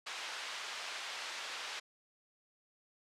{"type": "band-pass noise", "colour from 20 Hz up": "white", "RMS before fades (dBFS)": -43, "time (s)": [0.06, 1.8], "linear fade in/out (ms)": 10, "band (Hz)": [730, 3900], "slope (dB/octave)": 12, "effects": ["low-pass 9000 Hz 12 dB/octave"]}